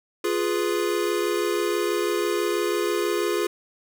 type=chord; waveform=square; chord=F diminished; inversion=none; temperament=equal; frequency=349.2 / 415.3 / 493.9 Hz; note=F4 / Ab4 / Cb5; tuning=0 / 0 / 0 cents; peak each=-26 / -26 / -32 dBFS; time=0.24-3.47 s; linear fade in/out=5 ms; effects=none